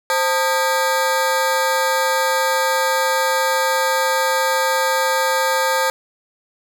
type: ring-modulated tone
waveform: 25% pulse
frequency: 711 Hz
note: F5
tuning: 31 cents sharp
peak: -9 dBFS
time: 0.1-5.9 s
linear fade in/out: 0 ms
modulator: 187 Hz
effects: none